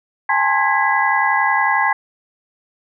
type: tone cluster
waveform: sine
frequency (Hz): 811 / 882 / 1057 / 1655 / 1989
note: G#5 / A5 / C6 / G#6 / B6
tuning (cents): -41 / +4 / +17 / -6 / +12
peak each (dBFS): -20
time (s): 0.29-1.93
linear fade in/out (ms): 5
effects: none